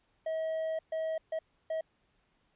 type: tone bursts at uneven times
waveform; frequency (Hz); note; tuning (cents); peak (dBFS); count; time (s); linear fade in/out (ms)
triangle; 640; D#5; +49; -29; 4; 0.26-0.79 / 0.92-1.18 / 1.32-1.39 / 1.7-1.81; 5
effects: pink hiss -73 dBFS RMS until 2.55 s + resampled to 8000 Hz